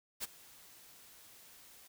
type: noise with ADSR envelope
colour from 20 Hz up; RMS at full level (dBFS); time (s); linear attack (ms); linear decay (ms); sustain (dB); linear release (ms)
white; -37; 0.2-1.88; 36; 22; -21; 13
effects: none